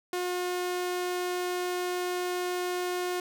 sawtooth tone, 359.3 Hz, F4, 49 cents sharp, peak -25 dBFS, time 0.13-3.2 s, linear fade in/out 2 ms, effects none

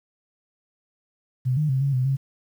sine tone with pitch steps, 127.5 / 151.9 / 132.3 / 139.2 / 127.6 / 135.7 Hz, C3 / D#3 / C3 / C#3 / C3 / C#3, -44 / -41 / +20 / +8 / -43 / -36 cents, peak -19 dBFS, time 1.45-2.17 s, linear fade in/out 20 ms, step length 120 ms, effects 9-bit

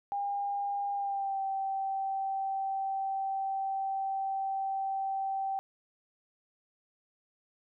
sine tone with pitch glide, 805 to 776.7 Hz, G5 to G5, +46 to -16 cents, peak -30 dBFS, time 0.12-5.59 s, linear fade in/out 0 ms, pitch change -62 cents, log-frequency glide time 0.94-1.41 s, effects none

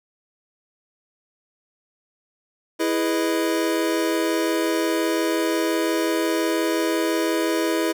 square chord, E major seventh, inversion none, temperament equal, 329.6 / 415.3 / 493.9 / 622.3 Hz, E4 / G#4 / B4 / D#5, 0 / 0 / 0 / 0 cents, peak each -23 / -28 / -29 / -29 dBFS, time 2.79-7.93 s, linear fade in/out 20 ms, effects none

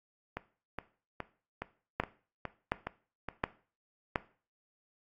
two click trains, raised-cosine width 0.5 ms, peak -13 / -21 dBFS, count 4 / 8, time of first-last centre 2-4.158 / 0.37-3.287 s, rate 1.39 / 2.4 Hz, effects noise-tail reverb RT60 0.4 s tail -17 dB re dry + AAC 32 kbps

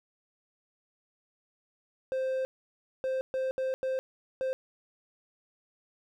triangle tone bursts at uneven times, 523.3 Hz, C5, in tune, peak -26 dBFS, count 6, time 2.12-2.45 / 3.04-3.21 / 3.34-3.51 / 3.58-3.74 / 3.83-3.99 / 4.41-4.53 s, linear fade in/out 0 ms, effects none

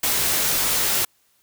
white noise with comb filter, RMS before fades -21 dBFS, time 0.03-1.05 s, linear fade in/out 5 ms, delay 15 ms, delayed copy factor -0.5, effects white hiss -63 dBFS RMS until 1.42 s

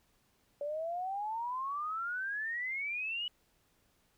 sine exponential sweep, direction up, 568 to 2969 Hz, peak -34 dBFS, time 0.61-3.28 s, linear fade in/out 2 ms, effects pink hiss -72 dBFS RMS until 4.17 s

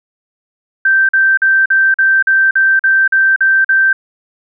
sine tone bursts, 1562 Hz, G6, 7 cents flat, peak -7 dBFS, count 11, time 0.85-3.93 s, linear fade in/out 5 ms, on 240 ms, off 44 ms, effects none

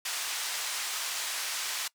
white band-pass noise, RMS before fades -34 dBFS, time 0.05-1.88 s, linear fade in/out 5 ms, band 910 to 7800 Hz, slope 12 dB/octave, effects noise-tail reverb RT60 0.1 s tail -22 dB re dry

